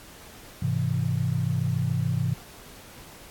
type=chord; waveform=sine; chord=Ab augmented; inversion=none; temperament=equal; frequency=103.83 / 130.81 / 164.81 Hz; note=Ab2 / C3 / E3; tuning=0 / 0 / 0 cents; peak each=-28 / -26 / -28 dBFS; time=0.62-2.34 s; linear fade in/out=5 ms; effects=pink hiss -47 dBFS RMS until 3.3 s + AAC 64 kbps